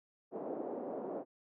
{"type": "band-pass noise", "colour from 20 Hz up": "white", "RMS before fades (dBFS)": -41, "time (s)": [0.31, 1.25], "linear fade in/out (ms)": 50, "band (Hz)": [240, 630], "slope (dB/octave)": 24, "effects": []}